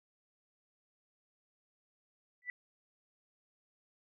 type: tone with exponential growth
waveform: sine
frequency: 1975.5 Hz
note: B6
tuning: in tune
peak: -32 dBFS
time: 2.42-2.5 s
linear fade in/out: 1 ms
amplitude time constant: 16 ms
effects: none